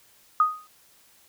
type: tone with exponential decay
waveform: sine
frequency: 1244.5 Hz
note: D#6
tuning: in tune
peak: -13 dBFS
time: 0.4-0.67 s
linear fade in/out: 2 ms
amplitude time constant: 57 ms
effects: white hiss -58 dBFS RMS until 1.28 s